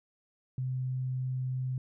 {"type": "tone", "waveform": "sine", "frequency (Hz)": 128.8, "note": "C3", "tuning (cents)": -27, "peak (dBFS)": -30, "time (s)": [0.58, 1.78], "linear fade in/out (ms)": 2, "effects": []}